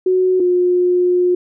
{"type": "tone pair in turn", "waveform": "sine", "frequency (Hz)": [370, 358.4], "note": ["F#4", "F4"], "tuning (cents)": [0, 45], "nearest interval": "minor second", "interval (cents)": 55, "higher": "first", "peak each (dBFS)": -11, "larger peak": "neither", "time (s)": [[0.06, 0.4], [0.4, 1.35]], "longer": "second", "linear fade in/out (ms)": 5, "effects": []}